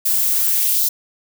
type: noise with high-pass filter sweep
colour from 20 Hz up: violet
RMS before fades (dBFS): -17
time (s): 0.05-0.89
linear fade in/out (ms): 10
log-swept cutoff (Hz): 380 to 4500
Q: 1.5
effects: none